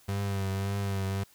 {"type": "tone with vibrato", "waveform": "35% pulse", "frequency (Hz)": 98.2, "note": "G2", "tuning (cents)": 4, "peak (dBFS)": -27, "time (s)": [0.08, 1.24], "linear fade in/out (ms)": 10, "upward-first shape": "triangle", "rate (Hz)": 1.8, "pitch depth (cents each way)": 40, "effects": ["white hiss -60 dBFS RMS until 1.34 s"]}